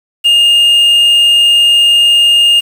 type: tone with quantisation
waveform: triangle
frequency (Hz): 2829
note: F7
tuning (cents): +22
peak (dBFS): -3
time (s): 0.24-2.61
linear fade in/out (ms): 20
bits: 5
effects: none